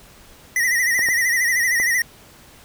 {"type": "tone with vibrato", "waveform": "square", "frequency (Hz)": 1938, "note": "B6", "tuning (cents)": -33, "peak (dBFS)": -17, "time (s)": [0.56, 2.02], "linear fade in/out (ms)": 2, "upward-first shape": "sine", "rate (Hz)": 13, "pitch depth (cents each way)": 87}
{"type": "clicks", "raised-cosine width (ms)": 1, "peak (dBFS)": -17, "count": 3, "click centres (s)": [0.992, 1.087, 1.8]}
{"effects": ["pink hiss -47 dBFS RMS until 2.64 s"]}